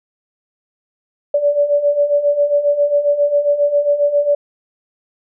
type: beating tone pair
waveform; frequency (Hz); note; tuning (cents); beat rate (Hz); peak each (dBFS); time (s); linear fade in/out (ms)
sine; 574 / 581.4; D5 / D5; -40 / -18; 7.4; -18 / -13; 1.34-4.35; 5
effects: none